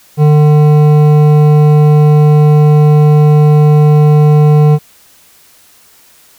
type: tone with hard clipping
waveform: sine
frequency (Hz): 150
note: D3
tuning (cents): +37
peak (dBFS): -5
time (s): 0.17-4.79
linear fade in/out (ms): 50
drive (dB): 11
effects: white hiss -44 dBFS RMS until 6.38 s